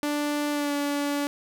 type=tone with pitch glide; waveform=sawtooth; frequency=293.7 to 287.2 Hz; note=D4 to D4; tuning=0 to -39 cents; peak=-21 dBFS; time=0.03-1.27 s; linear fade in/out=0 ms; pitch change=-39 cents; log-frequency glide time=0.51-0.73 s; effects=none